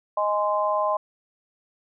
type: chord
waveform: sine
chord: Ab major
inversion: second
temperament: equal with one note detuned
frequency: 622.3 / 830.6 / 1038.7 Hz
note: Eb5 / Ab5 / C6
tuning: 0 / 0 / -13 cents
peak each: -24 / -28 / -24 dBFS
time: 0.17-0.97 s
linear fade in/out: 5 ms
effects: none